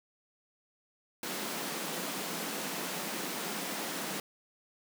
pink high-pass noise, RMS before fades -37 dBFS, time 1.23-4.2 s, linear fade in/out 2 ms, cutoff 170 Hz, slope 48 dB/octave, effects none

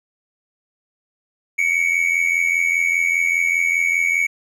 triangle tone pair together, 2203 / 2288 Hz, C#7 / D7, -11 / -46 cents, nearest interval minor second, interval 65 cents, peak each -17 dBFS, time 1.58-4.27 s, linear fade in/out 10 ms, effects none

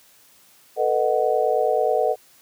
sine chord, B dominant seventh, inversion third, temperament just, 444.5 / 493.9 / 617.4 / 740.8 Hz, A4 / B4 / D#5 / F#5, +18 / 0 / -14 / +2 cents, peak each -23 dBFS, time 0.76-2.16 s, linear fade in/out 50 ms, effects white hiss -54 dBFS RMS until 2.41 s + high-pass 60 Hz 12 dB/octave

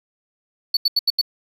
triangle tone bursts, 4465 Hz, C#8, 12 cents sharp, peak -13 dBFS, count 5, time 0.74-1.214 s, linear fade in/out 5 ms, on 30 ms, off 81 ms, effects none

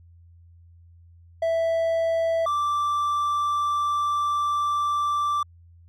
triangle tone pair in turn, 659.3 / 1172.2 Hz, E5 / D6, 0 / -4 cents, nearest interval minor seventh, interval 996 cents, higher second, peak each -18 / -19 dBFS, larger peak first, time 1.42-2.46 / 2.46-5.43 s, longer second, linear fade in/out 5 ms, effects added 85 Hz sine -48 dBFS peak until 5.88 s + MP3 64 kbps

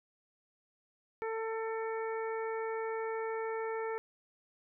harmonic tone, 446.7 Hz, A4, 26 cents sharp, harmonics 1 / 2 / 3 / 4 / 5, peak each -35 / -41 / -45 / -47 / -49 dBFS, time 1.22-3.98 s, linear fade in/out 0 ms, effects none

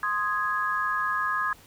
sine chord, Ab major, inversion first, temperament equal, 1046.5 / 1244.5 / 1661.2 Hz, C6 / Eb6 / Ab6, 0 / 0 / 0 cents, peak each -30 / -28 / -28 dBFS, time 0.03-1.53 s, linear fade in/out 2 ms, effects pink hiss -53 dBFS RMS until 1.66 s

